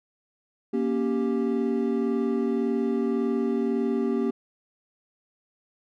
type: chord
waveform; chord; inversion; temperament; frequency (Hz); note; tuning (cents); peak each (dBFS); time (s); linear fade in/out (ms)
triangle; G diminished; first; equal with one note detuned; 235.4 / 277.2 / 392; Bb3 / Db4 / G4; +17 / 0 / 0; -24 / -27 / -25; 0.73-4.31; 10
effects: none